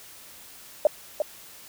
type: tone with echo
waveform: sine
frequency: 605 Hz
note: D#5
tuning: 49 cents flat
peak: -13 dBFS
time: 0.85-0.87 s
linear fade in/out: 2 ms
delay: 350 ms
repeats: 1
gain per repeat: -7 dB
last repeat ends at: 1.22 s
effects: white hiss -47 dBFS RMS until 1.68 s